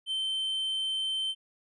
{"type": "tone", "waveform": "triangle", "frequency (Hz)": 3098, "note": "G7", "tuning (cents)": -21, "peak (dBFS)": -27, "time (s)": [0.06, 1.35], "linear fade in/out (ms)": 50, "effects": ["resampled to 24000 Hz"]}